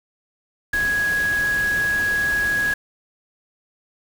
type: tone in noise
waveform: sine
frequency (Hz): 1664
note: G#6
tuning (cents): +3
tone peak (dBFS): -18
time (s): 0.73-2.74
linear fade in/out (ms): 5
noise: pink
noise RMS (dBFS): -32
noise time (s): 0.73-2.74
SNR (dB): +11
effects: none